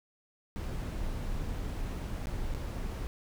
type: noise with dropouts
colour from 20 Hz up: brown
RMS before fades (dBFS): -35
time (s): 0.56-3.07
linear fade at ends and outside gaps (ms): 0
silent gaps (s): 2.256-2.271 / 2.539-2.548
effects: none